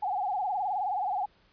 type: tone with vibrato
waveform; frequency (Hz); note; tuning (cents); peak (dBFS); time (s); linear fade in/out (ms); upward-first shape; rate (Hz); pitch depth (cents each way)
sine; 784; G5; 0; -27; 0.02-1.26; 10; sine; 19; 140
effects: pink hiss -64 dBFS RMS until 1.52 s + resampled to 11025 Hz